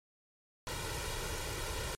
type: noise with comb filter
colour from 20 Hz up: pink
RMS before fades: -38 dBFS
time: 0.67-1.95 s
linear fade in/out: 0 ms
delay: 2.1 ms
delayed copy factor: +0.7
effects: low-pass 11000 Hz 12 dB/octave + MP3 64 kbps

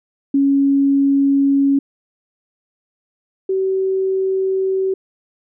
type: tone pair in turn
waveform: sine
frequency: 277.2 / 381.5 Hz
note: C#4 / G4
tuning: 0 / -47 cents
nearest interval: tritone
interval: 553 cents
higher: second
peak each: -11 / -15 dBFS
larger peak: first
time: 0.34-1.79 / 3.49-4.94 s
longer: neither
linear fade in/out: 5 ms
effects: none

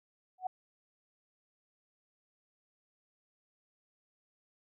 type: tone with exponential growth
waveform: sine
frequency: 742 Hz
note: F#5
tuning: 5 cents sharp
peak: -28 dBFS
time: 0.38-0.47 s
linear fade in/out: 5 ms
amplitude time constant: 19 ms
effects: none

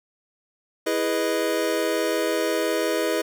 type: chord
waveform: square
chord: E major seventh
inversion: none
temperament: equal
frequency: 329.6 / 415.3 / 493.9 / 622.3 Hz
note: E4 / G#4 / B4 / D#5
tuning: 0 / 0 / 0 / 0 cents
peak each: -28 dBFS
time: 0.86-3.22 s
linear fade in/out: 10 ms
effects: none

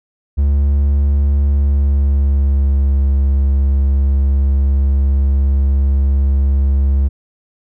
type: tone with pitch glide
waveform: triangle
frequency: 70.7 to 68.61 Hz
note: C#2 to C#2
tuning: +35 to -17 cents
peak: -8 dBFS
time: 0.37-7.09 s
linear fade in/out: 20 ms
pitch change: -52 cents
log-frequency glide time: 1.43-3.01 s
effects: none

